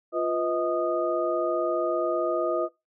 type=tone cluster; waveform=sine; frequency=348.9 / 497.7 / 633 / 1234 Hz; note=F4 / B4 / D#5 / D#6; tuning=-2 / +13 / +30 / -15 cents; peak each=-28 / -30 / -27 / -32 dBFS; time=0.12-2.69 s; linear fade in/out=50 ms; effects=noise-tail reverb RT60 0.2 s tail -18 dB re dry